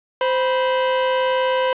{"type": "tone pair together", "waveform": "45% pulse", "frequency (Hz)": [519, 979.1], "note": ["C5", "B5"], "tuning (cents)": [-14, -15], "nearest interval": "major seventh", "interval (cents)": 1099, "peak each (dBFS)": [-18, -22], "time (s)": [0.21, 1.73], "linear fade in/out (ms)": 2, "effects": ["resampled to 8000 Hz", "7-bit"]}